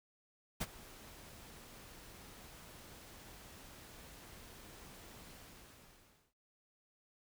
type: noise with ADSR envelope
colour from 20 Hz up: pink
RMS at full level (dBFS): -36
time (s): 0.6-6.34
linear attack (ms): 17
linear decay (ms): 37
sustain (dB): -19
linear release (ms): 1000
effects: none